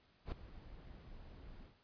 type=noise with ADSR envelope; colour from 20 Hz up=brown; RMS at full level=-38 dBFS; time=0.25-1.76 s; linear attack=71 ms; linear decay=5 ms; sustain=-16 dB; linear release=120 ms; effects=pink hiss -71 dBFS RMS until 1.83 s + resampled to 11025 Hz